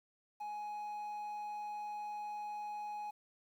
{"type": "tone", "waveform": "triangle", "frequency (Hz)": 836, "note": "G#5", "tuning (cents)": 11, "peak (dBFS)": -38, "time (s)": [0.4, 3.11], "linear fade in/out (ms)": 10, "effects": ["11-bit"]}